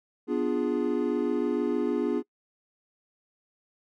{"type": "chord", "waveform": "triangle", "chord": "B diminished seventh", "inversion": "none", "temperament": "equal", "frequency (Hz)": [246.9, 293.7, 349.2, 415.3], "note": ["B3", "D4", "F4", "Ab4"], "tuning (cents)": [0, 0, 0, 0], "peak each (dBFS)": -28, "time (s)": [0.27, 2.23], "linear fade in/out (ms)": 50, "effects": ["noise-tail reverb RT60 0.1 s tail -23 dB re dry"]}